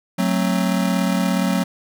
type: chord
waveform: square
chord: F# diminished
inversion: none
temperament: just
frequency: 185 / 222 / 266.4 Hz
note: F#3 / A3 / C4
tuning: 0 / +16 / +31 cents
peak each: -20 / -24 / -25 dBFS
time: 0.18-1.64 s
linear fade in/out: 10 ms
effects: none